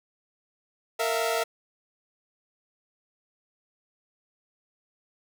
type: tone cluster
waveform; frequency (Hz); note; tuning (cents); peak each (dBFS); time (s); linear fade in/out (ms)
sawtooth; 459.4 / 655 / 699; A#4 / E5 / F5; -25 / -11 / +1; -25 / -24 / -28; 0.99-1.44; 10
effects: none